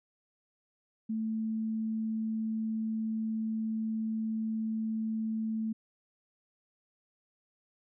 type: tone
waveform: sine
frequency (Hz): 220.8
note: A3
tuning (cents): +6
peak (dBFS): -30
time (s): 1.09-5.73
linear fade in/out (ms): 10
effects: none